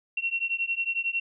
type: beating tone pair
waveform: sine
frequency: 2723 / 2734 Hz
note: F7 / F7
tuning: -44 / -37 cents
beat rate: 11 Hz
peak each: -29 dBFS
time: 0.17-1.2 s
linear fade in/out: 5 ms
effects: none